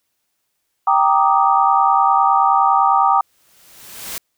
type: chord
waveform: sine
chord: Eb major seventh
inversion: first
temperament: equal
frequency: 784 / 932.3 / 1174.7 / 1244.5 Hz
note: G5 / Bb5 / D6 / Eb6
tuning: 0 / 0 / 0 / 0 cents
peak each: -15 / -17 / -17 / -18 dBFS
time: 0.87-3.21 s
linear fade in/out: 5 ms
type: noise with exponential growth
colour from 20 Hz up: white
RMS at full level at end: -26 dBFS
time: 3.21-4.18 s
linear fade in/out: 1 ms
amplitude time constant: 210 ms
effects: white hiss -71 dBFS RMS until 4.37 s

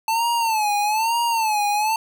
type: tone with vibrato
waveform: square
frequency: 880 Hz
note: A5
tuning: in tune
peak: -19 dBFS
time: 0.08-1.96 s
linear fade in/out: 2 ms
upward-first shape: sine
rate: 1.1 Hz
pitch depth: 120 cents each way
effects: none

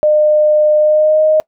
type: tone with pitch glide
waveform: sine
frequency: 606 to 620.9 Hz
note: D#5 to D#5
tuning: -46 to -4 cents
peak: -7 dBFS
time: 0.03-1.4 s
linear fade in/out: 0 ms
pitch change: +42 cents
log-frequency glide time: 0.78-1.22 s
effects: noise-tail reverb RT60 0.1 s tail -24 dB re dry

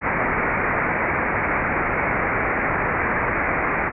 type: low-pass noise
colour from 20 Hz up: white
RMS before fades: -22 dBFS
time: 0.01-3.92 s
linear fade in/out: 50 ms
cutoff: 2300 Hz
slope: 96 dB/octave
effects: none

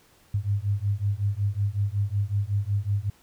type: beating tone pair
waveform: sine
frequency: 98.7 / 104.1 Hz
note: G2 / G#2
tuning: +12 / +5 cents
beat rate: 5.4 Hz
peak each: -26 dBFS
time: 0.34-3.1 s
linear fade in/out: 5 ms
effects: pink hiss -59 dBFS RMS until 3.22 s

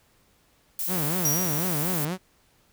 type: noise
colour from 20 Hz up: violet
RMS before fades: -29 dBFS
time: 0.79-2.05 s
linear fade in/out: 2 ms
type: tone with vibrato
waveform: sawtooth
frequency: 164.81 Hz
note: E3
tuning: in tune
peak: -23 dBFS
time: 0.87-2.18 s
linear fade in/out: 50 ms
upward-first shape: sine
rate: 4.1 Hz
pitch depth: 220 cents each way
type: tone with exponential decay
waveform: sawtooth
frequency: 5750 Hz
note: F8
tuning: 50 cents sharp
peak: -18 dBFS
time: 1.25-1.94 s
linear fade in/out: 2 ms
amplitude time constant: 150 ms
effects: pink hiss -63 dBFS RMS until 2.72 s

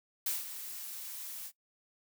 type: noise with ADSR envelope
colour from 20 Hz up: blue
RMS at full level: -32 dBFS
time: 0.26-1.52 s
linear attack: 4 ms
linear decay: 170 ms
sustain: -11 dB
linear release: 60 ms
effects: noise-tail reverb RT60 0.1 s tail -18 dB re dry

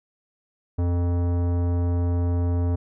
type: tone with tanh clipping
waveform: sine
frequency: 87.31 Hz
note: F2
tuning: in tune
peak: -22 dBFS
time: 0.78-2.76 s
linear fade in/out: 10 ms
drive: 17 dB
effects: none

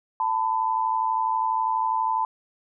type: tone pair together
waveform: sine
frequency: 889 / 1001.2 Hz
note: A5 / B5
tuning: +18 / +23 cents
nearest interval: major second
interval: 205 cents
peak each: -24 dBFS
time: 0.2-2.25 s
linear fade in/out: 2 ms
effects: none

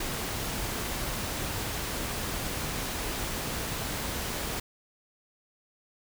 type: noise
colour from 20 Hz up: pink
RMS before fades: -33 dBFS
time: 0-4.6 s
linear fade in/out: 5 ms
effects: none

